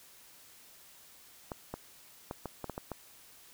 clicks, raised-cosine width 1 ms, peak -23 dBFS, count 8, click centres 1.518 / 1.74 / 2.311 / 2.457 / 2.643 / 2.697 / 2.779 / 2.917 s, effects white hiss -57 dBFS RMS until 3.53 s

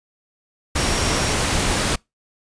sine tone in noise, 5588 Hz, F8, in tune, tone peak -31 dBFS, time 0.77-1.34 s, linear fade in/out 10 ms, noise pink, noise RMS -20 dBFS, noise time 0.75-1.96 s, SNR -14 dB, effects noise-tail reverb RT60 0.2 s tail -26 dB re dry + resampled to 22050 Hz

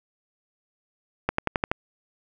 accelerating click train, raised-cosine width 0.5 ms, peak -7 dBFS, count 6, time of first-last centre 1.29-1.715 s, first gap 94 ms, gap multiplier 0.95, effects none

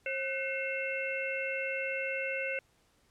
harmonic tone with a mistuned harmonic, 536 Hz, C5, 42 cents sharp, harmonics 1 / 3 / 4 / 5, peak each -36 / -40 / -37 / -37 dBFS, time 0.06-2.59 s, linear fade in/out 2 ms, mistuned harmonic 3, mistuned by -110 cents, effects pink hiss -69 dBFS RMS until 3.1 s + low-pass 11000 Hz 12 dB/octave

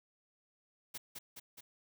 white noise with echo, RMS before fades -43 dBFS, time 0.94-0.98 s, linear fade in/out 10 ms, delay 210 ms, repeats 3, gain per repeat -3 dB, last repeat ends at 1.61 s, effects none

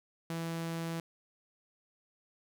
sawtooth tone, 165.6 Hz, E3, 8 cents sharp, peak -31 dBFS, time 0.3-1 s, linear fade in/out 2 ms, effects none

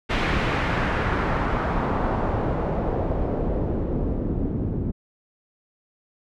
pink noise with low-pass filter sweep, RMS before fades -24 dBFS, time 0.09-4.92 s, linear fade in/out 20 ms, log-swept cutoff 2600 to 260 Hz, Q 1.2, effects none

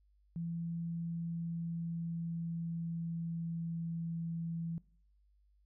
sine tone with pitch glide, 168 to 166.26 Hz, E3 to E3, +33 to +15 cents, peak -36 dBFS, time 0.36-4.78 s, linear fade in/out 0 ms, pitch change -18 cents, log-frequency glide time 0.79-4.12 s, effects noise-tail reverb RT60 0.5 s tail -21 dB re dry + added 50 Hz sine -66 dBFS peak until 5.65 s

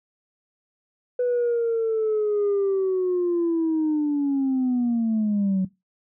sine linear sweep, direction down, 496 to 185 Hz, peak -18 dBFS, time 1.19-5.65 s, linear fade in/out 5 ms, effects noise-tail reverb RT60 0.2 s tail -19 dB re dry + tanh soft clip ceiling -17 dBFS

